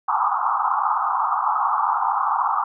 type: band-pass noise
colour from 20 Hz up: white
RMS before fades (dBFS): -21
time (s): 0.08-2.64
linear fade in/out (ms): 5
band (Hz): 770 to 1300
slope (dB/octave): 96
effects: none